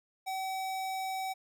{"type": "tone", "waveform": "square", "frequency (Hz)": 762, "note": "G5", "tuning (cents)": -49, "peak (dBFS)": -34, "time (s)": [0.26, 1.34], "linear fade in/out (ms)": 20, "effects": []}